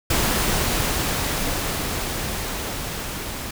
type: noise with level ramp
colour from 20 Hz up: pink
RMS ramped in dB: -20 to -31 dBFS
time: 0.1-3.51 s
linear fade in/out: 5 ms
effects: none